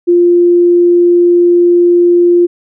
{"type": "tone", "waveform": "sine", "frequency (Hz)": 349.2, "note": "F4", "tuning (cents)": 0, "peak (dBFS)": -4, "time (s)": [0.07, 2.47], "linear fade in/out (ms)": 20, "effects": []}